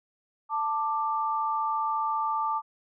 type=tone pair together; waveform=sine; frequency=885.4 / 1180 Hz; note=A5 / D6; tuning=+11 / +8 cents; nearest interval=perfect fourth; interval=497 cents; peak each=-28 dBFS; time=0.49-2.62 s; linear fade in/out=50 ms; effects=none